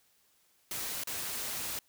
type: noise with dropouts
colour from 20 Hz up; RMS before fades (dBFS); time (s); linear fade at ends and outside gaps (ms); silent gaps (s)
white; -37; 0.71-1.79; 2; 1.037-1.072
effects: white hiss -69 dBFS RMS until 1.88 s